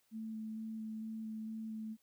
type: tone with vibrato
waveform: sine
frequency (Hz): 220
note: A3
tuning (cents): 0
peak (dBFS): -40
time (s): 0.11-1.97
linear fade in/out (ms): 50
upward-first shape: square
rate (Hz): 2.2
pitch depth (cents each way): 9
effects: white hiss -75 dBFS RMS until 2.02 s